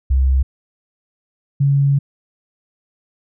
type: tone pair in turn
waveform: sine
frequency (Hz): 66 / 139.85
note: C2 / C#3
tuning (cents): +16 / +16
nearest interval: octave + minor second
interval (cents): 1300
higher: second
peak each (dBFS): -11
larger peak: neither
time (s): 0.1-0.43 / 1.6-1.99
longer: second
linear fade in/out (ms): 10
effects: none